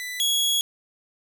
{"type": "tone pair in turn", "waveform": "sawtooth", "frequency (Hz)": [1989, 3337], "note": ["B6", "G#7"], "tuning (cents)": [12, 8], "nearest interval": "major sixth", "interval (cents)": 896, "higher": "second", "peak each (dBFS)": [-27, -17], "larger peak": "second", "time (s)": [[0, 0.2], [0.2, 0.61]], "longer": "second", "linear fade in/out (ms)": 0, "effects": []}